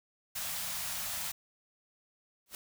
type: band-stop noise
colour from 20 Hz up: white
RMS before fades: -37 dBFS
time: 0.35-1.32 s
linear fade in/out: 10 ms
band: 220 to 580 Hz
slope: 48 dB/octave
type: noise with exponential growth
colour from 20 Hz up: white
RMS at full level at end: -39 dBFS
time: 2.46-2.55 s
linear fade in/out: 1 ms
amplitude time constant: 18 ms
effects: none